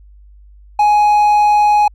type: tone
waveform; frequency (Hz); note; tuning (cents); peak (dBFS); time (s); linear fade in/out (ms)
triangle; 835; G#5; +9; -6; 0.79-1.88; 5
effects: added 50 Hz sine -39 dBFS peak until 1.94 s